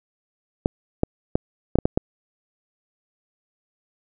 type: clicks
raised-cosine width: 2 ms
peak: -4 dBFS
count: 7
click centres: 0.659 / 1.034 / 1.355 / 1.756 / 1.787 / 1.855 / 1.975 s
effects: none